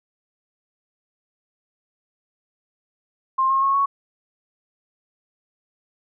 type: tone with pitch steps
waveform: sine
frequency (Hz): 1058 / 1075.3 / 1092.8 / 1110.6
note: C6 / C6 / C#6 / C#6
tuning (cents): +19 / +47 / -25 / +3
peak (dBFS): -16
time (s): 3.38-3.86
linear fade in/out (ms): 10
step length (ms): 120
effects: none